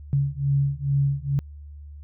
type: beating tone pair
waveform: sine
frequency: 138.59 / 140.89 Hz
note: C#3 / C#3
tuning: 0 / +28 cents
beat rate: 2.3 Hz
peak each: -23 dBFS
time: 0.13-1.39 s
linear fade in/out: 0 ms
effects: added 73 Hz sine -38 dBFS peak until 2.03 s